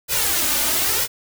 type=noise with flanger; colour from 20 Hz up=white; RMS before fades=-20 dBFS; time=0.08-1.08 s; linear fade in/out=50 ms; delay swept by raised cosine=2 to 3.4 ms; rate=1 Hz; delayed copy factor=+0.7; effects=none